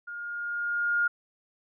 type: tone with level ramp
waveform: sine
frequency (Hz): 1419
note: F6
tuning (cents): +27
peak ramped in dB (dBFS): -36 to -21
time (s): 0.07-1.08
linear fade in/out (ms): 10
effects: none